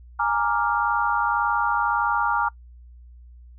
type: chord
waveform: sine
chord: Bb dominant seventh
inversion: third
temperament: equal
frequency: 830.6 / 932.3 / 1174.7 / 1396.9 Hz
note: Ab5 / Bb5 / D6 / F6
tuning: 0 / 0 / 0 / 0 cents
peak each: -26 / -24 / -26 / -25 dBFS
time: 0.19-2.49 s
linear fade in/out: 10 ms
effects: noise-tail reverb RT60 0.1 s tail -23 dB re dry + added 60 Hz sine -43 dBFS peak until 3.58 s